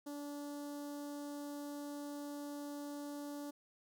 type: tone with notch filter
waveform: sawtooth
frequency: 289.3 Hz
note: D4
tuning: 26 cents flat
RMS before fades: -45 dBFS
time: 0.06-3.51 s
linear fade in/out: 10 ms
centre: 2300 Hz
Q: 0.55
effects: none